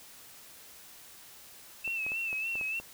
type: tone with vibrato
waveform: sine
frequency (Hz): 2637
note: E7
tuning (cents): 0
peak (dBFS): -31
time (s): 1.84-2.8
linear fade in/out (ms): 10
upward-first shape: sine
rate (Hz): 3.4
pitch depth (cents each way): 59
type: clicks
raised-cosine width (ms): 1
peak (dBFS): -31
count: 7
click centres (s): 1.877 / 2.065 / 2.119 / 2.329 / 2.555 / 2.612 / 2.8
effects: white hiss -52 dBFS RMS until 2.93 s